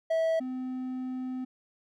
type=tone pair in turn; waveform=triangle; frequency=650 / 256.2 Hz; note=E5 / C4; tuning=-24 / -36 cents; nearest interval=octave + major third; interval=1612 cents; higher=first; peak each=-22 / -30 dBFS; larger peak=first; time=0.1-0.4 / 0.4-1.45 s; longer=second; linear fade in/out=10 ms; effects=none